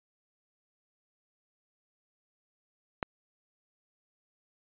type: click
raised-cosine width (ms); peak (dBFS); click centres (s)
0.5; -14; 3.028
effects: resampled to 8000 Hz